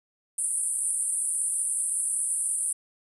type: band-pass noise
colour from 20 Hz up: pink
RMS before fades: -28 dBFS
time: 0.38-2.73 s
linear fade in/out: 5 ms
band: 8800 to 10000 Hz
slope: 96 dB/octave
effects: none